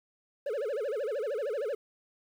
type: tone with vibrato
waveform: triangle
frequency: 493.9 Hz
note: B4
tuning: in tune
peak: -28 dBFS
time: 0.46-1.75 s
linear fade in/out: 5 ms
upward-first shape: sine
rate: 13 Hz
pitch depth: 300 cents each way
effects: 10-bit